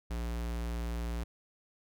square tone, 58.27 Hz, A#1, in tune, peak -34 dBFS, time 0.1-1.24 s, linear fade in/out 10 ms, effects none

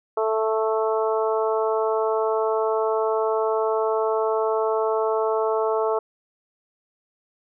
harmonic tone, 220 Hz, A3, in tune, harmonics 2 / 3 / 4 / 5 / 6, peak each -22 / -26 / -28 / -30 / -32 dBFS, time 0.17-5.99 s, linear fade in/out 5 ms, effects none

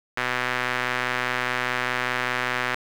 sawtooth tone with band-pass filter, 124.9 Hz, B2, 20 cents sharp, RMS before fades -26 dBFS, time 0.17-2.75 s, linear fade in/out 5 ms, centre 1800 Hz, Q 1.7, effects 7-bit

